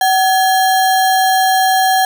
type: tone with sample-and-hold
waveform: sine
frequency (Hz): 757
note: F#5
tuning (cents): +39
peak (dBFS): -9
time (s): 0.01-2.05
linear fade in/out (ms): 2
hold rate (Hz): 2450
effects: none